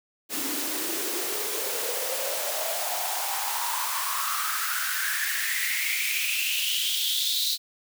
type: noise with high-pass filter sweep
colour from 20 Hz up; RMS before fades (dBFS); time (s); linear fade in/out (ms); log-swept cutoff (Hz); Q
white; -28; 0.29-7.58; 50; 260 to 4100; 7.1
effects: none